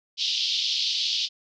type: band-pass noise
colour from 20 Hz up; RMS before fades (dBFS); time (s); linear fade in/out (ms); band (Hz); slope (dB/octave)
pink; -26; 0.17-1.29; 50; 3000 to 5200; 48
effects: none